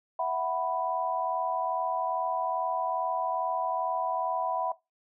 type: chord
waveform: sine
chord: E suspended second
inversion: none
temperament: just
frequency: 659.3 / 741.7 / 988.9 Hz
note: E5 / F#5 / B5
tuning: 0 / +4 / +2 cents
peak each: -31 dBFS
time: 0.19-4.72 s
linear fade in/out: 5 ms
effects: noise-tail reverb RT60 0.2 s tail -18 dB re dry